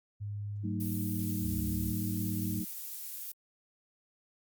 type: tone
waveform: sine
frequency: 102.8 Hz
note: G#2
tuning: 17 cents flat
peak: -35 dBFS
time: 0.2-2.61 s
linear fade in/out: 20 ms
type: chord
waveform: sine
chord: D# diminished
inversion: first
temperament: just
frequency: 186.68 / 224 / 311.1 Hz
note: F#3 / A3 / D#4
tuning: +16 / +31 / 0 cents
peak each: -36 / -38 / -39 dBFS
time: 0.63-2.65 s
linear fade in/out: 20 ms
type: noise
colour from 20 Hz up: violet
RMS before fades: -41 dBFS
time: 0.8-3.32 s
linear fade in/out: 5 ms
type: linear sweep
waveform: sine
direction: down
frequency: 75.9 to 64.2 Hz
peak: -37 dBFS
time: 1.4-1.95 s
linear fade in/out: 50 ms
effects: Opus 48 kbps